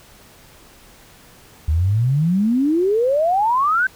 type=exponential sweep; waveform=sine; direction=up; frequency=73.42 to 1568 Hz; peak=-14 dBFS; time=1.68-3.87 s; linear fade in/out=5 ms; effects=pink hiss -47 dBFS RMS until 3.95 s